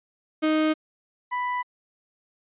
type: tone pair in turn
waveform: 35% pulse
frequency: 311.1 / 989.6 Hz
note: D#4 / B5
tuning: 0 / +3 cents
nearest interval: octave + minor sixth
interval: 2003 cents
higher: second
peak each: -18 / -23 dBFS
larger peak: first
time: 0.42-0.74 / 1.31-1.63 s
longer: neither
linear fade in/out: 20 ms
effects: resampled to 8000 Hz